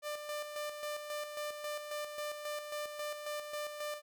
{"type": "tone with tremolo", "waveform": "sawtooth", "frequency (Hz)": 595, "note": "D5", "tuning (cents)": 22, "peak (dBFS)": -33, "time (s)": [0.02, 4.02], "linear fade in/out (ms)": 50, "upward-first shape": "square", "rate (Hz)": 3.7, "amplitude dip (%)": 50, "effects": []}